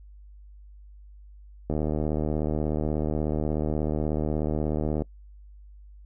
click train, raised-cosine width 2 ms, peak -14 dBFS, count 255, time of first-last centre 1.7-5.02 s, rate 76.5 Hz, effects noise-tail reverb RT60 0.1 s tail -23 dB re dry + added 50 Hz sine -45 dBFS peak until 6.05 s

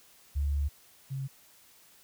sine tone pair in turn, 71.5 / 134.97 Hz, D2 / C#3, -46 / -46 cents, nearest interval major seventh, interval 1100 cents, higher second, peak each -26 / -32 dBFS, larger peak first, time 0.35-0.69 / 1.1-1.28 s, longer first, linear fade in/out 20 ms, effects white hiss -59 dBFS RMS until 2.03 s

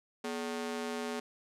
sawtooth ring-modulated tone, 333.2 Hz, E4, 19 cents sharp, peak -28 dBFS, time 0.24-1.2 s, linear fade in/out 5 ms, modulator 91.5 Hz, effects low-pass 10000 Hz 12 dB/octave

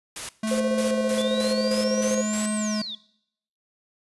white noise bursts, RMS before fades -33 dBFS, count 8, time 0.16-2.46 s, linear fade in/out 2 ms, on 130 ms, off 180 ms
square tone with pitch glide, 218.2 to 213 Hz, A3 to G#3, -14 to +44 cents, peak -25 dBFS, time 0.43-2.82 s, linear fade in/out 5 ms, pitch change -42 cents, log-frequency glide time 0.77-1.81 s
sine tone with tremolo, 520 Hz, C5, 11 cents flat, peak -22 dBFS, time 0.51-2.22 s, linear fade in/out 5 ms, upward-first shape square, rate 15 Hz, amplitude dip 55%
sine exponential two-way sweep, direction up then down, 3407 to 8510 to 3407 Hz, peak -31 dBFS, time 1.18-2.95 s, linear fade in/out 2 ms, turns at 2.55 s
effects noise-tail reverb RT60 0.7 s tail -20 dB re dry + resampled to 24000 Hz

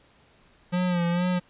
square tone with vibrato, 176.3 Hz, F3, 17 cents sharp, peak -23 dBFS, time 0.72-1.4 s, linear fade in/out 20 ms, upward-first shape sine, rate 2.2 Hz, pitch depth 51 cents each way, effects pink hiss -59 dBFS RMS until 1.49 s + resampled to 8000 Hz

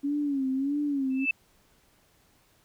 sine tone with vibrato, 277.6 Hz, C#4, 3 cents sharp, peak -25 dBFS, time 0.03-1.26 s, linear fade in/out 20 ms, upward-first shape sine, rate 1.6 Hz, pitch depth 100 cents each way
sine tone with exponential growth, 2637 Hz, E7, in tune, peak -19 dBFS, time 1.1-1.31 s, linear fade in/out 5 ms, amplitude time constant 45 ms
effects pink hiss -64 dBFS RMS until 2.64 s

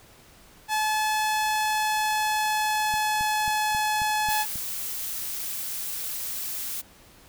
sawtooth tone with pitch glide, 860 to 853.6 Hz, A5 to G#5, -40 to +47 cents, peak -19 dBFS, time 0.68-4.46 s, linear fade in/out 50 ms, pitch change -13 cents, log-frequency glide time 1.07-3.72 s
click train, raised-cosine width 5 ms, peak -27 dBFS, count 7, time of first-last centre 2.94-4.557 s, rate 3.71 Hz
blue noise, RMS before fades -32 dBFS, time 4.28-6.82 s, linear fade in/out 20 ms
effects pink hiss -53 dBFS RMS until 7.28 s

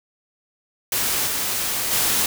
white noise with level steps, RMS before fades -22 / -24 / -20 dBFS, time 0.92-2.26 s, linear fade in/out 2 ms, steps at 1.26 / 1.91 s, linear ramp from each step 20 ms, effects none

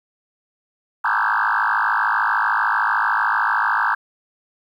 sine tone with frequency modulation, 1244.5 Hz, D#6, in tune, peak -15 dBFS, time 1.04-3.95 s, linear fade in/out 10 ms, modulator 53.4 Hz, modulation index 7.2, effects tanh soft clip ceiling -11 dBFS + 9-bit

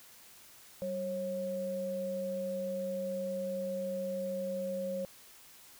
sine tone pair together, 191.98 / 543 Hz, G3 / C#5, -36 / -36 cents, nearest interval octave + tritone, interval 1800 cents, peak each -40 / -34 dBFS, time 0.82-5.05 s, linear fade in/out 0 ms, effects white hiss -56 dBFS RMS until 5.79 s

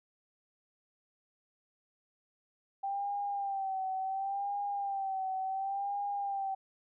sine tone with vibrato, 784 Hz, G5, in tune, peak -32 dBFS, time 2.83-6.55 s, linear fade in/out 10 ms, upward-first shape sine, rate 0.7 Hz, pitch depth 57 cents each way, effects none

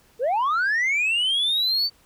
sine linear sweep, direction up, 437.6 to 4600 Hz, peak -17 dBFS, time 0.19-1.9 s, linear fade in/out 50 ms, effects tanh soft clip ceiling -18 dBFS + pink hiss -58 dBFS RMS until 2.05 s

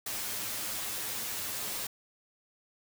white noise with comb filter, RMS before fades -36 dBFS, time 0.06-1.87 s, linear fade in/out 5 ms, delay 9.6 ms, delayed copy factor +0.9, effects none

